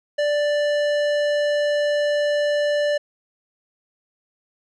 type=tone with tanh clipping; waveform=sine; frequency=587.3 Hz; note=D5; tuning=in tune; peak=-20 dBFS; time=0.18-2.98 s; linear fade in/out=10 ms; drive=16 dB; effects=none